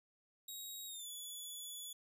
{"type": "tone with pitch glide", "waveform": "15% pulse", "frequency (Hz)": [3798, 3423], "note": ["A#7", "A7"], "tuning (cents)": [32, -48], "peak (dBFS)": -39, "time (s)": [0.48, 1.93], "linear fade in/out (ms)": 5, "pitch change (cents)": -180, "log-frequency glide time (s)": [0.87, 1.09], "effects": []}